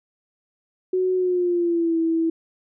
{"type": "tone with pitch glide", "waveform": "sine", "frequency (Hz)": [370, 327.7], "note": ["F#4", "E4"], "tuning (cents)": [0, -10], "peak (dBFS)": -18, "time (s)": [0.93, 2.3], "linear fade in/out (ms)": 5, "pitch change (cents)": -210, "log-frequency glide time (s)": [1.15, 1.98], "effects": []}